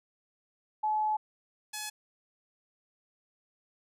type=tone pair in turn; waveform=sine / 5% pulse; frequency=857 / 849.6 Hz; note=A5 / G#5; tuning=-46 / +39 cents; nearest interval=unison; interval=15 cents; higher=first; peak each=-26 / -24 dBFS; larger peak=second; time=0.83-1.17 / 1.73-1.9 s; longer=first; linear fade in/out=10 ms; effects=none